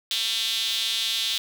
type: tone with high-pass filter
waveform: sawtooth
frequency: 224.6 Hz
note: A3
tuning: 36 cents sharp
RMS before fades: -26 dBFS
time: 0.11-1.38 s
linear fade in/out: 0 ms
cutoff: 3500 Hz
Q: 4.8
effects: none